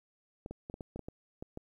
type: clicks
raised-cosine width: 2 ms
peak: -28 dBFS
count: 10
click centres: 0.461 / 0.51 / 0.699 / 0.741 / 0.808 / 0.96 / 0.993 / 1.085 / 1.425 / 1.574 s
effects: 11-bit